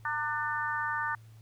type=harmonic tone with a mistuned harmonic; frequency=298.3 Hz; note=D4; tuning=27 cents sharp; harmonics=3 / 4 / 5 / 6; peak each=-35 / -35 / -35 / -35 dBFS; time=0.05-1.15 s; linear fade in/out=2 ms; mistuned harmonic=3; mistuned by=+31 cents; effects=added 111 Hz sine -50 dBFS peak until 1.41 s + pink hiss -65 dBFS RMS until 1.41 s